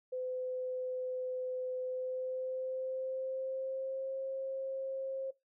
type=tone with pitch glide; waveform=sine; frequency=509 to 534 Hz; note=C5 to C5; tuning=-48 to +35 cents; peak=-35 dBFS; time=0.12-5.31 s; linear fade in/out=10 ms; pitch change=+83 cents; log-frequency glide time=1.8-4.16 s; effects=noise-tail reverb RT60 0.2 s tail -20 dB re dry